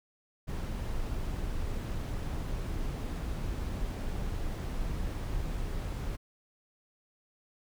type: noise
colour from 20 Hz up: brown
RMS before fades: -34 dBFS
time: 0.47-6.17 s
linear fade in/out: 20 ms
effects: none